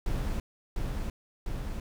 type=noise with echo; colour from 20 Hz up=brown; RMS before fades=-30 dBFS; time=0.06-0.4 s; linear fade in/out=2 ms; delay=700 ms; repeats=2; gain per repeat=-2 dB; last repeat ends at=1.8 s; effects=none